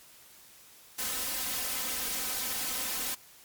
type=noise with comb filter; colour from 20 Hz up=white; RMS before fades=-33 dBFS; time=0.98-3.15 s; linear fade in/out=10 ms; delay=3.9 ms; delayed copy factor=+1; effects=white hiss -55 dBFS RMS until 3.44 s + MP3 96 kbps